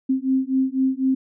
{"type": "beating tone pair", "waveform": "sine", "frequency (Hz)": [261.6, 265.6], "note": ["C4", "C4"], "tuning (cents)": [0, 26], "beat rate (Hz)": 4, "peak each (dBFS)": -21, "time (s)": [0.09, 1.15], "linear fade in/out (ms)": 10, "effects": []}